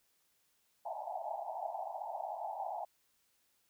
pink band-pass noise, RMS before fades -41 dBFS, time 0.85-2.85 s, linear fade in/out 5 ms, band 640 to 900 Hz, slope 96 dB/octave, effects white hiss -75 dBFS RMS until 3.69 s

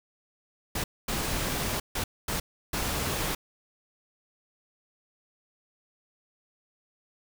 pink noise bursts at uneven times, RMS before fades -30 dBFS, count 5, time 0.75-0.84 / 1.08-1.8 / 1.95-2.04 / 2.28-2.4 / 2.73-3.35 s, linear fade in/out 5 ms, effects none

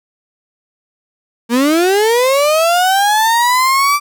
35% pulse linear sweep, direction up, 226.3 to 1174.7 Hz, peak -8 dBFS, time 1.49-4 s, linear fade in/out 50 ms, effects none

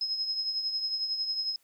sine tone with tremolo, 5130 Hz, E8, 48 cents flat, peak -26 dBFS, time 0.01-1.56 s, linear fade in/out 2 ms, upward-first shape triangle, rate 11 Hz, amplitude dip 60%, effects white hiss -68 dBFS RMS until 1.63 s

